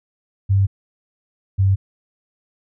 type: tone pair in turn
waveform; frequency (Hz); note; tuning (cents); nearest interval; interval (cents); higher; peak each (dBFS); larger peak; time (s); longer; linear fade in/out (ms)
sine; 98 / 96.82; G2 / G2; 0 / -21; unison; 21; first; -12; neither; 0.49-0.67 / 1.58-1.76; neither; 20
effects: none